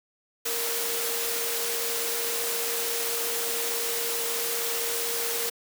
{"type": "tone in noise", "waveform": "sine", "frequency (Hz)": 466.2, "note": "A#4", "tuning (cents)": 0, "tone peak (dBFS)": -34, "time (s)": [0.45, 5.5], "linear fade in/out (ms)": 10, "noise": "white", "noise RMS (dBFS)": -29, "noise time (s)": [0.45, 5.5], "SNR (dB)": -8, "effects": ["high-pass 300 Hz 12 dB/octave"]}